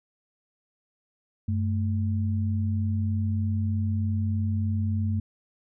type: tone pair together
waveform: sine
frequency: 96.1 / 219.3 Hz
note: G2 / A3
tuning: -34 / -6 cents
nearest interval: octave + major second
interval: 1428 cents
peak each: -24 / -30 dBFS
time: 1.48-5.2 s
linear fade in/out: 5 ms
effects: none